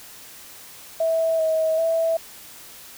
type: tone with pitch steps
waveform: sine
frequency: 652 / 638 / 656 Hz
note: E5 / D#5 / E5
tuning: -19 / +43 / -9 cents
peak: -18 dBFS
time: 1-2.17 s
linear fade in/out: 5 ms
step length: 390 ms
effects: white hiss -43 dBFS RMS until 2.97 s